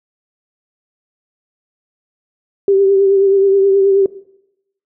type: tone with vibrato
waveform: sine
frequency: 392 Hz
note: G4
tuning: in tune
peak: -8 dBFS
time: 2.68-4.06 s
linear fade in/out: 2 ms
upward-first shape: triangle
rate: 9.4 Hz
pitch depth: 38 cents each way
effects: noise-tail reverb RT60 0.8 s tail -18 dB re dry